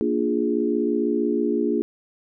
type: chord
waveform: sine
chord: Bb dominant seventh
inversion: none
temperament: equal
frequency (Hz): 233.1 / 293.7 / 349.2 / 415.3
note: Bb3 / D4 / F4 / Ab4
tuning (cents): 0 / 0 / 0 / 0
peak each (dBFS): -25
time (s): 0.01-1.82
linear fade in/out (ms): 0
effects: none